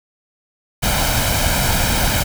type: noise with comb filter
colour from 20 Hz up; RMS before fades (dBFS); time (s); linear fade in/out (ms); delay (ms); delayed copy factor
pink; -17; 0.82-2.24; 20; 1.3; +0.6
effects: none